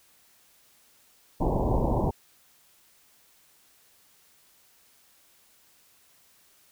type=low-pass noise; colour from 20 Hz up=pink; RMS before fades=-25 dBFS; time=1.4-2.11 s; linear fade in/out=10 ms; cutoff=990 Hz; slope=96 dB/octave; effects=white hiss -61 dBFS RMS until 6.71 s